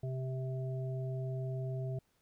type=harmonic tone; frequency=130.5 Hz; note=C3; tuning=4 cents flat; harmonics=1 / 3 / 5; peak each=-35 / -45 / -46 dBFS; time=0.03-1.99 s; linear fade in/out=5 ms; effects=pink hiss -75 dBFS RMS until 2.21 s